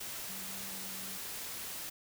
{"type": "tone in noise", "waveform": "sine", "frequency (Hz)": 192.7, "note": "G3", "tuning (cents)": -29, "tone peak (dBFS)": -51, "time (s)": [0.29, 1.18], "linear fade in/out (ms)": 10, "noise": "white", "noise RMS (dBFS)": -42, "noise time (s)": [0, 1.9], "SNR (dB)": -12, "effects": []}